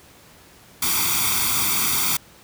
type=noise with comb filter; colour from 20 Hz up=white; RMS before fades=-21 dBFS; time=0.82-2.17 s; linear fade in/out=5 ms; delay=0.86 ms; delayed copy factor=+0.85; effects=pink hiss -49 dBFS RMS until 2.43 s + high-pass 60 Hz 12 dB/octave